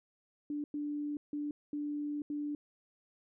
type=tone bursts at uneven times; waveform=sine; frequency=293.7 Hz; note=D4; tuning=in tune; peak=-34 dBFS; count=5; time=0.5-0.64 / 0.74-1.17 / 1.33-1.51 / 1.73-2.22 / 2.3-2.55 s; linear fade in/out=2 ms; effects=none